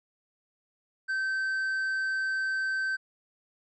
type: tone with hard clipping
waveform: triangle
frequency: 1548 Hz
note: G6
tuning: 22 cents flat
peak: -28 dBFS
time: 1.08-2.97 s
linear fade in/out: 20 ms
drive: 6 dB
effects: resampled to 22050 Hz